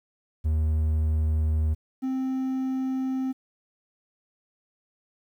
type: tone pair in turn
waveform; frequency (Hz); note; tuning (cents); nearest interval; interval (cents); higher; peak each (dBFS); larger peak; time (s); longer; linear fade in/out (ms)
triangle; 77.9 / 262; D#2 / C4; +3 / +2; octave + major sixth; 2099; second; -19 / -23; first; 0.44-1.75 / 2.02-3.33; neither; 20
effects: 10-bit